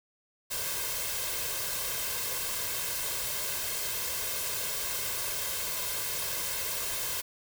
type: noise with comb filter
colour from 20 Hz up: white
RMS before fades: -33 dBFS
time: 0.5-7.22 s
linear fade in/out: 20 ms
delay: 1.9 ms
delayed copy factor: +0.65
effects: none